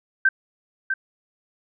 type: tone with echo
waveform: sine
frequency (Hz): 1559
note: G6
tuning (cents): -10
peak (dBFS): -13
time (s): 0.25-0.29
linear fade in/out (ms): 5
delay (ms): 650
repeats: 1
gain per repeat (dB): -7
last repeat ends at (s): 0.94
effects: none